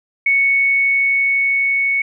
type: tone with level ramp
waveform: sine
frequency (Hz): 2217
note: C#7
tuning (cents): 0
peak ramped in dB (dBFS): -11 to -14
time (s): 0.26-2.02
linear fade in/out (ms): 5
effects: none